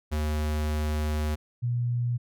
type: tone pair in turn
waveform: square / sine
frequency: 76 / 120.64 Hz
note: D#2 / B2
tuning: -40 / -40 cents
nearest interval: minor sixth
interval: 800 cents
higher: second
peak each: -26 / -24 dBFS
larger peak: second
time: 0.11-1.36 / 1.62-2.18 s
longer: first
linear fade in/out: 20 ms
effects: none